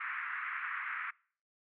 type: band-pass noise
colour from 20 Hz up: pink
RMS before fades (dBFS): -39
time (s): 0-1.11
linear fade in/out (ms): 10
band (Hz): 1200 to 2200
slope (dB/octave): 48
effects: noise-tail reverb RT60 0.5 s tail -25 dB re dry